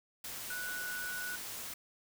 sine tone in noise, 1475 Hz, F#6, 6 cents flat, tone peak -38 dBFS, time 0.5-1.36 s, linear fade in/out 5 ms, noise white, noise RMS -43 dBFS, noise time 0.24-1.74 s, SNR +2 dB, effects none

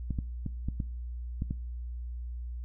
clicks, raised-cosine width 5 ms, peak -20 dBFS, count 7, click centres 0.107 / 0.188 / 0.463 / 0.686 / 0.802 / 1.421 / 1.509 s, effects noise-tail reverb RT60 0.5 s tail -21 dB re dry + added 60 Hz sine -35 dBFS peak until 2.64 s

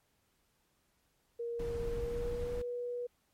sine tone with pitch glide, 470 to 486 Hz, A#4 to B4, +14 to -28 cents, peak -35 dBFS, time 1.39-3.07 s, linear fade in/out 10 ms, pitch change +58 cents, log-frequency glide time 1.91-2.59 s
brown noise, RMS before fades -40 dBFS, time 1.59-2.62 s, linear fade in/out 5 ms
effects pink hiss -75 dBFS RMS until 3.33 s + MP3 64 kbps

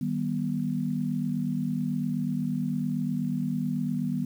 sine chord, Eb augmented, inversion none, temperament just, 155.56 / 194.45 / 243.1 Hz, Eb3 / G3 / B3, 0 / -14 / -27 cents, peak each -31 / -31 / -29 dBFS, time 0.01-4.25 s, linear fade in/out 5 ms, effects 9-bit

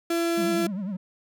35% pulse tone, 337 Hz, E4, 38 cents sharp, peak -21 dBFS, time 0.1-0.67 s, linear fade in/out 5 ms
triangle tone with vibrato, 196 Hz, G3, in tune, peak -26 dBFS, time 0.37-0.97 s, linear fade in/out 10 ms, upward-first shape triangle, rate 10 Hz, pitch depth 180 cents each way
effects none

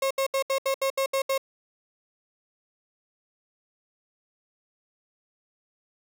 35% pulse tone bursts, 540 Hz, C#5, 45 cents flat, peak -21 dBFS, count 9, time 0.02-1.379 s, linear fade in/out 5 ms, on 87 ms, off 72 ms, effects none

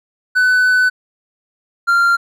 triangle tone pair in turn, 1501 / 1387.4 Hz, F#6 / F6, +24 / -12 cents, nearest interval minor second, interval 136 cents, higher first, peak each -8 dBFS, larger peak neither, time 0.35-0.9 / 1.87-2.17 s, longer first, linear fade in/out 20 ms, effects none

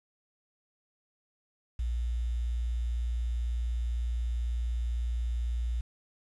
sine tone with quantisation, 59 Hz, A#1, 22 cents sharp, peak -28 dBFS, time 1.79-5.81 s, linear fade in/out 5 ms, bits 9, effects resampled to 24000 Hz

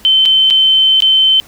sine tone with dropouts, 3081 Hz, G7, 31 cents flat, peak -6 dBFS, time 0.05-1.4 s, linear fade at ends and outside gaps 0 ms, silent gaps 0.254-0.258 / 0.502-0.507 / 1.004-1.022 s, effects pink hiss -41 dBFS RMS until 1.47 s

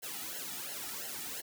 white noise with flanger, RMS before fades -41 dBFS, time 0.02-1.42 s, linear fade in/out 20 ms, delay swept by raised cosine 0.83 to 1.93 ms, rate 2.9 Hz, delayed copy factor -0.9, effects none

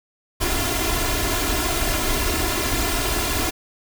pink noise with comb filter, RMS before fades -22 dBFS, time 0.4-3.51 s, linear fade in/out 20 ms, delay 2.9 ms, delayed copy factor +0.8, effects none

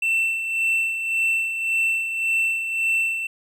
triangle tone with tremolo, 2682 Hz, E7, 29 cents sharp, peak -16 dBFS, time 0.02-3.27 s, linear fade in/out 5 ms, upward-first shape sine, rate 1.8 Hz, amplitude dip 55%, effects none

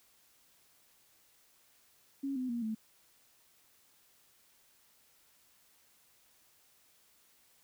sine tone with pitch steps, 275 / 255.1 / 236.7 / 219.5 Hz, C#4 / C4 / A#3 / A3, -14 / -44 / +27 / -4 cents, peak -33 dBFS, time 2.23-2.75 s, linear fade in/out 10 ms, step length 130 ms, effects white hiss -67 dBFS RMS until 7.63 s

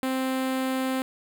sawtooth tone with notch filter, 261.6 Hz, C4, in tune, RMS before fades -27 dBFS, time 0.03-1.02 s, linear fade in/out 0 ms, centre 5700 Hz, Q 1.8, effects none

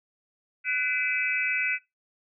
sine tone cluster, 1494 / 2018 / 2325 / 2573 Hz, F#6 / B6 / D7 / E7, +16 / +37 / -18 / -43 cents, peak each -30 dBFS, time 0.64-1.79 s, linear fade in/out 50 ms, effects noise-tail reverb RT60 0.2 s tail -20 dB re dry

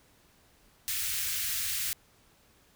white band-stop noise, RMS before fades -32 dBFS, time 0.88-1.93 s, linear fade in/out 0 ms, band 110 to 1600 Hz, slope 24 dB/octave, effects pink hiss -63 dBFS RMS until 2.75 s

